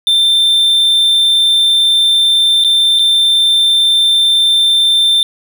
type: tone with dropouts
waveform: triangle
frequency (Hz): 3571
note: A7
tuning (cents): +25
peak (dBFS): -6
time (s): 0.07-5.23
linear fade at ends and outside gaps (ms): 1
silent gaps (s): 2.639-2.646 / 2.989-2.993
effects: none